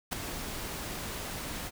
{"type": "noise with ADSR envelope", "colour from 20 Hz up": "pink", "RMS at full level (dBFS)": -29, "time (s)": [0.11, 1.71], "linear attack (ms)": 20, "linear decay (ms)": 5, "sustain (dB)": -9, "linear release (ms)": 39, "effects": []}